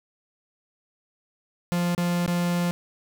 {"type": "tone with dropouts", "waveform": "45% pulse", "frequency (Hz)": 174.61, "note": "F3", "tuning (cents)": 0, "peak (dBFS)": -22, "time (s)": [1.72, 2.71], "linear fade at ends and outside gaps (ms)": 0, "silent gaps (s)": [[1.949, 1.979], [2.262, 2.278]], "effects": []}